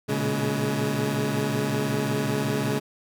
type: tone cluster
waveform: 20% pulse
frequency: 116.5 / 121.9 / 141.7 / 209.9 Hz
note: A#2 / B2 / C#3 / G#3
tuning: -1 / -22 / +38 / +19 cents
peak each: -28 / -28 / -22 / -23 dBFS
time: 0.08-2.8 s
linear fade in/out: 20 ms
effects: none